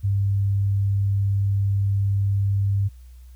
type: tone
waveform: sine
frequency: 99.4 Hz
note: G2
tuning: 25 cents sharp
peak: -18 dBFS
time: 0.03-2.89 s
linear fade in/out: 20 ms
effects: added 62 Hz sine -41 dBFS peak until 3.35 s + white hiss -62 dBFS RMS until 3.35 s